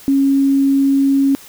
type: tone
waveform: sine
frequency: 274.6 Hz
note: C#4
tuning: 16 cents flat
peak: -10 dBFS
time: 0.08-1.35 s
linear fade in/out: 0 ms
effects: white hiss -40 dBFS RMS until 1.48 s